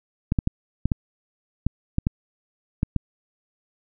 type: clicks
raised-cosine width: 5 ms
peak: -8 dBFS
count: 10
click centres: 0.321 / 0.388 / 0.474 / 0.856 / 0.918 / 1.666 / 1.984 / 2.069 / 2.831 / 2.963 s
effects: none